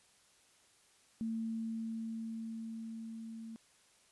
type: tone with level ramp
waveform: sine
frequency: 225 Hz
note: A3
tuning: 39 cents sharp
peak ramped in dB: -34 to -44 dBFS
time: 1.21-3.56 s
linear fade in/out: 0 ms
effects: white hiss -67 dBFS RMS until 4.11 s + resampled to 24000 Hz